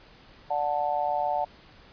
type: chord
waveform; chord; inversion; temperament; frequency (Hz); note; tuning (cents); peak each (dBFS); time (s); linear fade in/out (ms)
sine; D major; none; just; 587.3 / 734.2 / 881; D5 / F#5 / A5; 0 / -14 / +2; -31 / -27 / -29; 0.5-1.45; 10
effects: pink hiss -53 dBFS RMS until 1.92 s + resampled to 11025 Hz